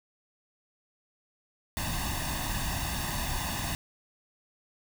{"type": "noise with comb filter", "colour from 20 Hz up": "pink", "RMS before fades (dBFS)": -32, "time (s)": [1.77, 3.75], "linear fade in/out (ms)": 0, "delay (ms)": 1.1, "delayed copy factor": 0.8, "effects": []}